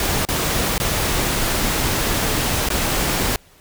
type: noise with dropouts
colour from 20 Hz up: pink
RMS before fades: -20 dBFS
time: 0-3.36 s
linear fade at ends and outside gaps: 1 ms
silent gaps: 0.251-0.287 / 0.78-0.8 / 2.688-2.702 s
effects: pink hiss -51 dBFS RMS until 3.6 s